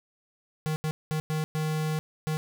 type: tone bursts at uneven times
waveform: square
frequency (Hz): 155.56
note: D#3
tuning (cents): 0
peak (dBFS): -27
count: 6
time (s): 0.66-0.76 / 0.84-0.91 / 1.11-1.2 / 1.3-1.44 / 1.55-1.99 / 2.27-2.37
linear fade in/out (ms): 0
effects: none